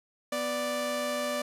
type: tone pair together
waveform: sawtooth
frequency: 247 / 587.5 Hz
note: B3 / D5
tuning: 0 / +1 cents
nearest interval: octave + minor third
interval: 1501 cents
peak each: -32 / -26 dBFS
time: 0.32-1.42 s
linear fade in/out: 5 ms
effects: resampled to 32000 Hz